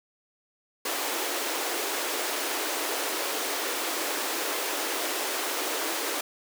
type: high-pass noise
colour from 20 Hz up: pink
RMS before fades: -30 dBFS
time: 0.85-6.21 s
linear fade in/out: 5 ms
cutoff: 300 Hz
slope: 48 dB/octave
effects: none